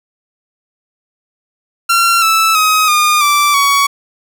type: tone with pitch steps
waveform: sawtooth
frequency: 1368 / 1315.3 / 1264.6 / 1215.9 / 1169.1 / 1124.1 Hz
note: F6 / E6 / D#6 / D#6 / D6 / C#6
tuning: -36 / -4 / +28 / -40 / -8 / +24 cents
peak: -5 dBFS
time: 1.89-3.87 s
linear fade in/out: 10 ms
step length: 330 ms
effects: none